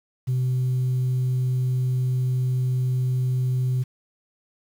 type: tone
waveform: sine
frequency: 127.6 Hz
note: C3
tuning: 43 cents flat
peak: -18 dBFS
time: 0.27-3.84 s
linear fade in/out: 20 ms
effects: tanh soft clip ceiling -18 dBFS + 8-bit